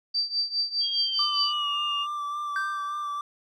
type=tone with tremolo; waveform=sine; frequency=4658 Hz; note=D8; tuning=15 cents flat; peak=-21 dBFS; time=0.14-1.53 s; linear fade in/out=10 ms; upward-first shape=triangle; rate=4.9 Hz; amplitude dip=90%
type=tone with pitch glide; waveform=sine; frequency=3244 to 2824 Hz; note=G#7 to F7; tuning=-41 to +19 cents; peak=-27 dBFS; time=0.8-2.07 s; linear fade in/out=50 ms; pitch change=-240 cents; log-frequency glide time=0.92-1.78 s
type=tone with vibrato; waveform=triangle; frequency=1174 Hz; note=D6; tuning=1 cent flat; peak=-27 dBFS; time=1.19-3.21 s; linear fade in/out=2 ms; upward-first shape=sine; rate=3.5 Hz; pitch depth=22 cents each way
type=tone with exponential decay; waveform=triangle; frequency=1563 Hz; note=G6; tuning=6 cents flat; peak=-23 dBFS; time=2.56-3.21 s; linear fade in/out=1 ms; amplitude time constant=140 ms
effects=none